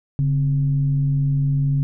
sine tone with frequency modulation, 141.2 Hz, C#3, 32 cents sharp, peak -16 dBFS, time 0.19-1.83 s, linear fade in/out 0 ms, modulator 119 Hz, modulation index 0.33, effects none

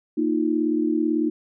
sine chord, Bb suspended fourth, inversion none, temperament equal, 233.1 / 311.1 / 349.2 Hz, Bb3 / Eb4 / F4, 0 / 0 / 0 cents, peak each -26 / -21 / -26 dBFS, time 0.17-1.3 s, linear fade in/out 10 ms, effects none

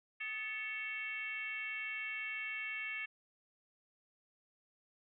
sine tone with frequency modulation, 2217 Hz, C#7, in tune, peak -38 dBFS, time 0.2-3.06 s, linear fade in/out 10 ms, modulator 478 Hz, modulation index 1.1, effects none

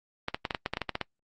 clicks, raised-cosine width 0.3 ms, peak -13 dBFS, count 12, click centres 0.284 / 0.345 / 0.452 / 0.508 / 0.548 / 0.661 / 0.736 / 0.771 / 0.817 / 0.893 / 0.954 / 1.013 s, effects noise-tail reverb RT60 0.1 s tail -23 dB re dry + Opus 32 kbps

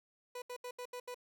30% pulse tone bursts, 493.9 Hz, B4, in tune, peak -39 dBFS, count 6, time 0.35-1.145 s, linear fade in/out 5 ms, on 70 ms, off 75 ms, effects none

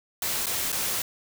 white noise with dropouts, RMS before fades -28 dBFS, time 0.22-1.02 s, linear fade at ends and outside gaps 2 ms, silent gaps 0.459-0.467 / 0.72-0.726 s, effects none

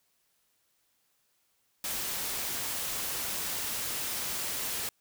white noise, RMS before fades -34 dBFS, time 1.84-4.89 s, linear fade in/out 2 ms, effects white hiss -73 dBFS RMS until 5 s

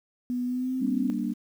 sine tone with pitch glide, 246.9 to 259.6 Hz, B3 to C4, 0 to -13 cents, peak -26 dBFS, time 0.3-1.1 s, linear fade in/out 0 ms, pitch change +87 cents, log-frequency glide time 0.45-0.76 s
sine chord, G minor, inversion none, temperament equal with one note detuned, 196 / 235.9 / 293.7 Hz, G3 / Bb3 / D4, 0 / +21 / 0 cents, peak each -31 / -29 / -32 dBFS, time 0.8-1.34 s, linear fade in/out 20 ms
effects 9-bit

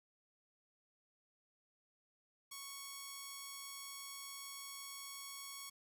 5% pulse tone, 1108.7 Hz, C#6, in tune, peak -35 dBFS, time 2.51-5.7 s, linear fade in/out 10 ms, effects 12-bit

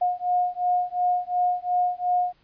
sine beating tone pair, 717 / 719.8 Hz, F5 / F#5, +45 / -48 cents, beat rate 2.8 Hz, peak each -24 dBFS, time 0.01-2.33 s, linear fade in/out 10 ms, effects pink hiss -63 dBFS RMS until 2.43 s + resampled to 11025 Hz

